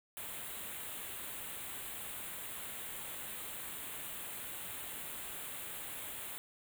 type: band-stop noise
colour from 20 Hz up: white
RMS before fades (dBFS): -44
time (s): 0.17-6.38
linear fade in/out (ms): 0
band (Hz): 3800 to 7600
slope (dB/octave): 48
effects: none